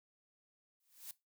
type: noise with exponential growth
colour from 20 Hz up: blue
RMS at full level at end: -44 dBFS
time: 0.8-1.11 s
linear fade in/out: 2 ms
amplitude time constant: 66 ms
effects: noise-tail reverb RT60 0.2 s tail -18 dB re dry